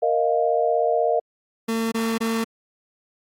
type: chord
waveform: sine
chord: Bb suspended fourth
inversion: none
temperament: equal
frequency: 466.2 / 622.3 / 698.5 Hz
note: Bb4 / Eb5 / F5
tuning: 0 / 0 / 0 cents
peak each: -22 dBFS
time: 0.02-1.2 s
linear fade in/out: 10 ms
type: tone bursts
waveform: 30% pulse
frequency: 226.3 Hz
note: A3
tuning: 49 cents sharp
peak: -19 dBFS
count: 3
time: 1.68-2.444 s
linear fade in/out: 10 ms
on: 240 ms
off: 22 ms
effects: AAC 64 kbps